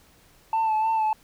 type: tone with vibrato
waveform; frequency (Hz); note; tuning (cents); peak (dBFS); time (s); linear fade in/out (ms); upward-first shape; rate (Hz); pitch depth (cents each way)
sine; 880; A5; 0; -18; 0.53-1.13; 2; sine; 3.3; 33
effects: tanh soft clip ceiling -19 dBFS + pink hiss -57 dBFS RMS until 1.23 s